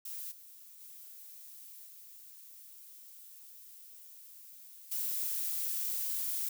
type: noise with level steps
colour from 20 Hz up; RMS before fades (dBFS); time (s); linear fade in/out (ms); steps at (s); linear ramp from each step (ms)
violet; -42 / -54 / -51 / -53 / -35; 0.05-6.49; 5; 0.31 / 0.8 / 1.86 / 4.91; 10
effects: none